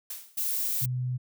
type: noise with exponential decay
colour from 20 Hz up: blue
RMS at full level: -34 dBFS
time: 0.1-0.46 s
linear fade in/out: 5 ms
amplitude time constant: 78 ms
type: noise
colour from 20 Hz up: violet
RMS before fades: -29 dBFS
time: 0.37-0.86 s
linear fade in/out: 10 ms
type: tone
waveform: sine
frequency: 125.9 Hz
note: B2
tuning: 34 cents sharp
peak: -27 dBFS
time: 0.81-1.18 s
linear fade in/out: 20 ms
effects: none